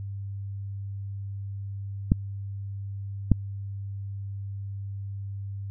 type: clicks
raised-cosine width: 5 ms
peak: -5 dBFS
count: 2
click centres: 2.119 / 3.317 s
effects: added 99 Hz sine -32 dBFS peak until 5.7 s